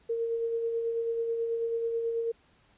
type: tone with tremolo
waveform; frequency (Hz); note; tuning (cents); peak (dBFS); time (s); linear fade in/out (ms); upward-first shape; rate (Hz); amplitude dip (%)
sine; 460.6; A#4; -21; -26; 0.09-2.32; 10; sine; 9.2; 35
effects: pink hiss -64 dBFS RMS until 2.77 s + resampled to 8000 Hz